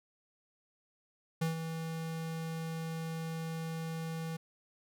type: tone with ADSR envelope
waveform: square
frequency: 162.7 Hz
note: E3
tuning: 22 cents flat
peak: -29 dBFS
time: 1.41-4.37 s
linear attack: 10 ms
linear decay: 130 ms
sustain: -8 dB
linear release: 10 ms
effects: none